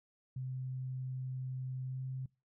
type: tone with pitch glide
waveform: sine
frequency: 129.4 to 130.75 Hz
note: C3 to C3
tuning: -19 to -1 cents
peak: -37 dBFS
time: 0.36-2.26 s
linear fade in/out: 5 ms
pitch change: +18 cents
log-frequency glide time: 1.85-2.02 s
effects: noise-tail reverb RT60 0.3 s tail -25 dB re dry